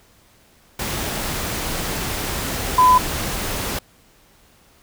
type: tone in noise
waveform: sine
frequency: 1006 Hz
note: B5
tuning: 32 cents sharp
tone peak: -9 dBFS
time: 2.78-2.98 s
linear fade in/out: 5 ms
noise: pink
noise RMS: -25 dBFS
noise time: 0.79-3.79 s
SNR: +13 dB
effects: pink hiss -54 dBFS RMS until 4.82 s